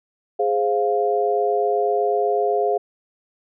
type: chord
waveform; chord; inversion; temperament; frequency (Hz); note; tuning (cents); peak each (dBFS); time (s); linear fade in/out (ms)
sine; F minor; first; equal; 415.3 / 523.3 / 698.5; Ab4 / C5 / F5; 0 / 0 / 0; -20 / -25 / -21; 0.39-2.78; 10
effects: none